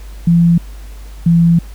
sine tone pair in turn, 170 / 168.83 Hz, F3 / E3, -46 / +42 cents, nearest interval unison, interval 12 cents, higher first, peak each -6 dBFS, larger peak neither, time 0.27-0.58 / 1.26-1.59 s, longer second, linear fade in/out 5 ms, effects added 50 Hz sine -28 dBFS peak until 1.74 s + pink hiss -43 dBFS RMS until 1.74 s

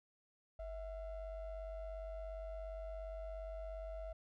triangle ring-modulated tone, 348.6 Hz, F4, 3 cents flat, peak -38 dBFS, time 0.59-4.13 s, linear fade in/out 5 ms, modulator 300 Hz, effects none

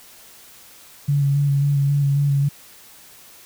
sine tone with vibrato, 141.4 Hz, C#3, 35 cents sharp, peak -15 dBFS, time 1.08-2.49 s, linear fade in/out 10 ms, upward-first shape square, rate 3.7 Hz, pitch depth 19 cents each way, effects white hiss -46 dBFS RMS until 3.45 s

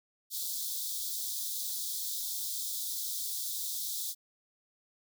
white high-pass noise, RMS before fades -36 dBFS, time 0.3-4.15 s, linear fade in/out 50 ms, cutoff 3400 Hz, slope 96 dB/octave, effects none

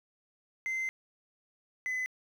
sine tone pair in turn, 2072 / 2019 Hz, C7 / B6, -17 / +38 cents, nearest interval unison, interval 45 cents, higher first, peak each -28 dBFS, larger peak neither, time 0.66-0.89 / 1.86-2.06 s, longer first, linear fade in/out 0 ms, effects tanh soft clip ceiling -30 dBFS + 10-bit

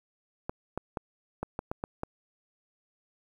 clicks, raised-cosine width 1 ms, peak -18 dBFS, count 8, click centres 0.495 / 0.776 / 0.972 / 1.43 / 1.591 / 1.715 / 1.839 / 2.034 s, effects 9-bit

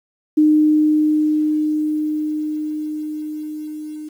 sine tone with level ramp, 305.4 Hz, D#4, 32 cents flat, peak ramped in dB -9 to -28 dBFS, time 0.37-4.09 s, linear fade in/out 10 ms, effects 8-bit

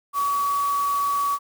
sine tone in noise, 1134 Hz, C#6, 39 cents sharp, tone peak -20 dBFS, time 0.13-1.39 s, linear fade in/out 50 ms, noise white, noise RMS -37 dBFS, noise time 0.13-1.39 s, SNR +14 dB, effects none

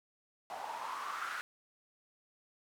white noise with band-pass filter sweep, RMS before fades -41 dBFS, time 0.5-1.41 s, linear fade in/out 0 ms, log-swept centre 750 to 1500 Hz, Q 5.7, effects none

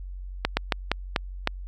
slowing click train, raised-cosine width 0.3 ms, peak -5 dBFS, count 6, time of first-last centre 0.45-1.474 s, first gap 120 ms, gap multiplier 1.27, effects added 46 Hz sine -34 dBFS peak until 1.67 s

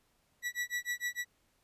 40% pulse tone with tremolo, 1947 Hz, B6, 25 cents flat, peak -30 dBFS, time 0.42-1.25 s, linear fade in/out 50 ms, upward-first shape sine, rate 6.6 Hz, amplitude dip 100%, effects pink hiss -73 dBFS RMS until 1.63 s + resampled to 32000 Hz

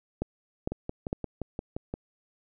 two click trains, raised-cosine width 2 ms, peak -19 / -15 dBFS, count 8 / 3, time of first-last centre 0.72-1.94 / 0.22-1.129 s, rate 5.74 / 2.2 Hz, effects none

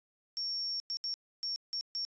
sine tone bursts at uneven times, 5490 Hz, F8, 31 cents flat, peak -33 dBFS, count 6, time 0.37-0.8 / 0.9-0.97 / 1.04-1.14 / 1.43-1.56 / 1.73-1.81 / 1.95-2.05 s, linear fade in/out 0 ms, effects resampled to 16000 Hz

